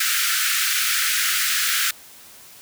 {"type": "high-pass noise", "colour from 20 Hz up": "pink", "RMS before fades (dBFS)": -21, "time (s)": [0, 1.91], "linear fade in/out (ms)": 5, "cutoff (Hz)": 1300, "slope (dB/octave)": 96, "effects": ["white hiss -45 dBFS RMS until 2.61 s"]}